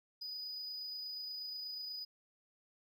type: tone with amplitude modulation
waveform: triangle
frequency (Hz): 4964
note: D#8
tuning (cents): -5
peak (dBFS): -39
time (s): 0.21-2.05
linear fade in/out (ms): 10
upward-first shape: sine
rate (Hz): 28.3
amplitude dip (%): 25
effects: none